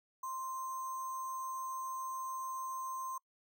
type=tone with sample-and-hold; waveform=sine; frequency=1046.5 Hz; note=C6; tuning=in tune; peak=-38 dBFS; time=0.23-3.18 s; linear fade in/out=5 ms; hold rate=7350 Hz; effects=noise-tail reverb RT60 0.1 s tail -25 dB re dry